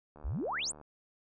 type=click train; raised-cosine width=1 ms; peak=-38 dBFS; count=50; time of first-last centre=0.16-0.813 s; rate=75 Hz
type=exponential sweep; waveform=sine; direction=up; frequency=44.72 to 9200 Hz; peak=-32 dBFS; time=0.24-0.72 s; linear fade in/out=10 ms
effects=none